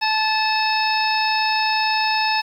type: harmonic tone with a mistuned harmonic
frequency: 871 Hz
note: A5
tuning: 18 cents flat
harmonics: 1 / 2 / 3 / 4 / 5 / 6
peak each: -20 / -26 / -24 / -29 / -31 / -25 dBFS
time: 0.01-2.42 s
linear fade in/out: 20 ms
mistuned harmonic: 4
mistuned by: +120 cents
effects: 8-bit